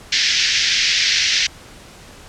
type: band-pass noise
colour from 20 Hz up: white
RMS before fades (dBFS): -17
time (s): 0.12-1.47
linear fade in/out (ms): 5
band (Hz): 1700 to 5900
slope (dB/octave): 48
effects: pink hiss -41 dBFS RMS until 2.28 s + low-pass 9000 Hz 12 dB/octave